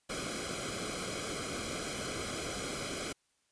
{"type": "noise with comb filter", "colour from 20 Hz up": "pink", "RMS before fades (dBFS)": -38, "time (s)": [0.09, 3.13], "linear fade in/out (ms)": 10, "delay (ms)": 1.1, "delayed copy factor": -0.8, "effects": ["white hiss -75 dBFS RMS until 3.51 s", "resampled to 22050 Hz"]}